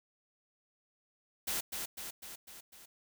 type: noise with echo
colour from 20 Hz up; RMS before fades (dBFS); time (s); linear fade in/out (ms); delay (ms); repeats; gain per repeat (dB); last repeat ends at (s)
white; -35; 1.47-1.61; 10; 250; 5; -4; 2.86
effects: none